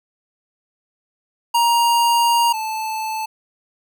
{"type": "tone pair in turn", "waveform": "square", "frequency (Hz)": [940, 875.7], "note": ["A#5", "A5"], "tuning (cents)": [14, -8], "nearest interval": "minor second", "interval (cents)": 122, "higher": "first", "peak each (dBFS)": [-14, -23], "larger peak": "first", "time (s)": [[1.54, 2.53], [2.53, 3.26]], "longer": "first", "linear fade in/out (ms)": 10, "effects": []}